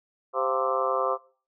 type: harmonic tone with a mistuned harmonic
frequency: 130.81 Hz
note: C3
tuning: in tune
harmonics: 3 / 4 / 5 / 6 / 7 / 8 / 9 / 10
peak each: -33 / -28 / -32 / -38 / -37 / -31 / -29 / -36 dBFS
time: 0.33-1.18 s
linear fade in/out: 50 ms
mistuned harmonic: 5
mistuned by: +97 cents
effects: noise-tail reverb RT60 0.4 s tail -19 dB re dry